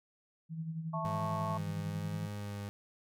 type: tone with tremolo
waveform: sine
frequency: 161.6 Hz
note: E3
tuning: 34 cents flat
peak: -34 dBFS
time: 0.49-2.29 s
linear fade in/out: 50 ms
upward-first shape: sine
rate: 11 Hz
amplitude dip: 55%
type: chord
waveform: sine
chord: A major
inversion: second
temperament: just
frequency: 660 / 880 / 1100 Hz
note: E5 / A5 / C#6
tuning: +2 / 0 / -14 cents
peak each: -40 / -40 / -38 dBFS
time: 0.93-1.58 s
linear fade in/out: 10 ms
type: tone with vibrato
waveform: 30% pulse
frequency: 102.5 Hz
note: G#2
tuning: 22 cents flat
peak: -36 dBFS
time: 1.05-2.69 s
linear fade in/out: 0 ms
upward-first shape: sine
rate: 1.1 Hz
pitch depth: 17 cents each way
effects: none